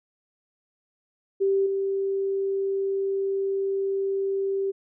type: tone with level steps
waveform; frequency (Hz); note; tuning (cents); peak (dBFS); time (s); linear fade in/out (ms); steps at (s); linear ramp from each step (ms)
sine; 390.8; G4; -5; -19 / -23; 1.4-4.72; 20; 1.66; 5
effects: none